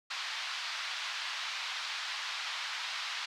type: band-pass noise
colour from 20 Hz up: white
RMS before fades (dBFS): -38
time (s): 0.1-3.26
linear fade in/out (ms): 10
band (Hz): 920 to 4500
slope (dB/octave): 24
effects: none